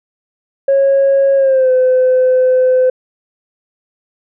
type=tone with pitch glide; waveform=sine; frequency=548 to 511.3 Hz; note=C#5 to C5; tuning=-20 to -40 cents; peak=-6 dBFS; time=0.68-2.9 s; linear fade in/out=5 ms; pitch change=-120 cents; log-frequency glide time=1.36-1.71 s; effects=tanh soft clip ceiling -5 dBFS